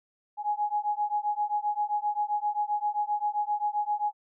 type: beating tone pair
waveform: sine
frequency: 830.6 / 838.2 Hz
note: G#5 / G#5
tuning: 0 / +16 cents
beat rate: 7.6 Hz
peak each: -29 dBFS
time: 0.37-4.13 s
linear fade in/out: 50 ms
effects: none